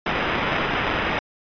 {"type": "noise with sample-and-hold", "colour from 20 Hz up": "white", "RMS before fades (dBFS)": -23, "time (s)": [0.06, 1.19], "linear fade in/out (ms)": 2, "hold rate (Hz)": 4410, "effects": ["resampled to 11025 Hz"]}